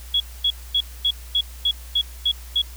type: tone bursts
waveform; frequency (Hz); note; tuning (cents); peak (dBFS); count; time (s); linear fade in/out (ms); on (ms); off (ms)
sine; 3350; G#7; +14; -16; 9; 0.14-2.618; 5; 62; 240
effects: added 60 Hz sine -36 dBFS peak until 2.76 s + white hiss -45 dBFS RMS until 2.76 s